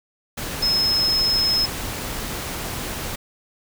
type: tone in noise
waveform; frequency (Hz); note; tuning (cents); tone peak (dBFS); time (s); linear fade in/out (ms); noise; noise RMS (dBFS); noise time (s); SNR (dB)
sine; 5170; E8; -34; -17; 0.62-1.66; 10; pink; -29; 0.37-3.16; +9
effects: none